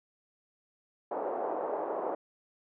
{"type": "band-pass noise", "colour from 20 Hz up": "pink", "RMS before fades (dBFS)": -34, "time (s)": [1.11, 2.15], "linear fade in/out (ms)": 5, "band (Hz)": [410, 880], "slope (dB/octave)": 24, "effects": []}